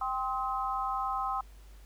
sine chord, C minor, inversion second, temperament equal with one note detuned, 784 / 1046.5 / 1275.8 Hz, G5 / C6 / Eb6, 0 / 0 / +43 cents, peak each -34 dBFS, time 0.01-1.41 s, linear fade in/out 5 ms, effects added 50 Hz sine -49 dBFS peak until 1.85 s + pink hiss -62 dBFS RMS until 1.85 s

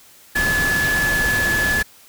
sine tone in noise, 1715 Hz, A6, 45 cents flat, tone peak -17 dBFS, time 0.35-1.83 s, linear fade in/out 10 ms, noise pink, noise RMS -24 dBFS, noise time 0.35-1.83 s, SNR +4 dB, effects white hiss -48 dBFS RMS until 2.08 s

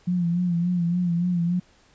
sine tone with vibrato, 174.61 Hz, F3, in tune, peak -20 dBFS, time 0.07-1.6 s, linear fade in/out 10 ms, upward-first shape sine, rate 3.5 Hz, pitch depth 55 cents each way, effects pink hiss -58 dBFS RMS until 1.94 s + resampled to 16000 Hz

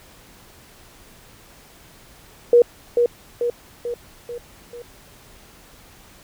sine tone with echo, 478.5 Hz, A#4, 45 cents sharp, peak -8 dBFS, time 2.53-2.62 s, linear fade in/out 2 ms, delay 440 ms, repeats 5, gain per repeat -5 dB, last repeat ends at 4.82 s, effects pink hiss -48 dBFS RMS until 6.23 s

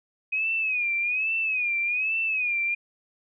sine tone with vibrato, 2508 Hz, D#7, 13 cents sharp, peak -23 dBFS, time 0.32-2.75 s, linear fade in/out 10 ms, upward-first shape sine, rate 1.2 Hz, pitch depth 110 cents each way, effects none

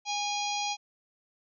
harmonic tone, 820 Hz, G#5, 22 cents flat, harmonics 1 / 3 / 4 / 5 / 6 / 7 / 8, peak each -32 / -37 / -38 / -39 / -40 / -40 / -41 dBFS, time 0.05-0.77 s, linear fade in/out 50 ms, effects none

